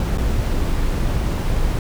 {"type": "noise with dropouts", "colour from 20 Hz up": "brown", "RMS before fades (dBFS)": -19, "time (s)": [0, 1.79], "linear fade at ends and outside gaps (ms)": 2, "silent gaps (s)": [0.175, 0.182], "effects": []}